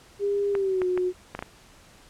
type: tone with pitch glide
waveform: sine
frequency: 403.7 to 363.8 Hz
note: G#4 to F#4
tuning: -49 to -29 cents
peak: -22 dBFS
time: 0.19-1.13 s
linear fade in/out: 50 ms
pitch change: -180 cents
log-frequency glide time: 0.51-0.86 s
type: clicks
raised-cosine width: 0.5 ms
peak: -17 dBFS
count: 6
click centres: 0.552 / 0.818 / 0.976 / 1.35 / 1.391 / 1.425 s
effects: pink hiss -53 dBFS RMS until 2.09 s + low-pass 10000 Hz 12 dB/octave